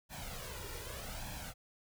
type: noise with flanger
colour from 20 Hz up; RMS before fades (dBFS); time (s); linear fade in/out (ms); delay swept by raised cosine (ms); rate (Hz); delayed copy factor
pink; -44; 0.09-1.54; 50; 1.2 to 2.13; 0.83; +0.7
effects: none